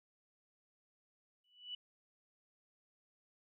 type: tone with exponential growth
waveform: sine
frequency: 2960 Hz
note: F#7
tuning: in tune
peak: -39 dBFS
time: 1.44-1.75 s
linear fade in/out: 5 ms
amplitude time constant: 67 ms
effects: none